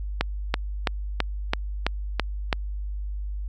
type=click train; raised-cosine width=0.3 ms; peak=-5 dBFS; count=8; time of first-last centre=0.21-2.528 s; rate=3.02 Hz; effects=added 50 Hz sine -28 dBFS peak until 3.48 s